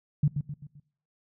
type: tone with echo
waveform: sine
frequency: 145.8 Hz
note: D3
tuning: 12 cents flat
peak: -18 dBFS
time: 0.23-0.28 s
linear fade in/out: 5 ms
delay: 130 ms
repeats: 4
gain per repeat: -7 dB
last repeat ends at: 0.8 s
effects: noise-tail reverb RT60 0.6 s tail -22 dB re dry